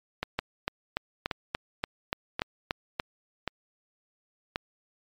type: two click trains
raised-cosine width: 0.3 ms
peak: -13 / -11 dBFS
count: 5 / 10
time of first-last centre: 0.23-4.559 / 0.39-2.999 s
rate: 0.924 / 3.45 Hz
effects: MP3 96 kbps